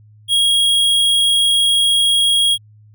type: tone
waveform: square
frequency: 3289 Hz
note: G#7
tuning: 18 cents flat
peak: -12 dBFS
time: 0.28-2.58 s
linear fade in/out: 50 ms
effects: added 106 Hz sine -43 dBFS peak until 2.94 s